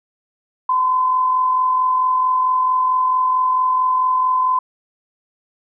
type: tone with amplitude modulation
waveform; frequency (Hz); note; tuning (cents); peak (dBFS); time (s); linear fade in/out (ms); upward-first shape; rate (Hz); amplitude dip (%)
sine; 1021; C6; -43; -12; 0.69-4.59; 5; sine; 44.5; 35
effects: none